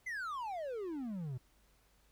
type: exponential sweep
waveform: triangle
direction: down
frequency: 2097 to 119.2 Hz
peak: -36 dBFS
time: 0.06-1.38 s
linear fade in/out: 10 ms
effects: added 50 Hz sine -69 dBFS peak until 2.11 s + pink hiss -71 dBFS RMS until 2.11 s